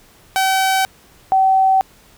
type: tone pair in turn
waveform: sawtooth / sine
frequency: 765 / 765 Hz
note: G5 / G5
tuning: -42 / -42 cents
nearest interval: unison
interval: 0 cents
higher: neither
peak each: -10 dBFS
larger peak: neither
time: 0.36-0.85 / 1.32-1.81 s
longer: neither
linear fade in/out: 0 ms
effects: pink hiss -49 dBFS RMS until 2.17 s